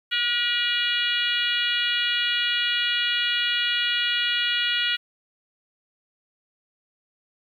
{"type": "harmonic tone with a mistuned harmonic", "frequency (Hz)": 480, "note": "B4", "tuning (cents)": -49, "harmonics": [3, 4, 5, 6, 7, 8, 9], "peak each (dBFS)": [-28, -30, -31, -25, -28, -34, -38], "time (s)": [0.11, 4.97], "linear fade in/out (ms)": 20, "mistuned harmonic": 8, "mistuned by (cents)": 23, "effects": ["9-bit"]}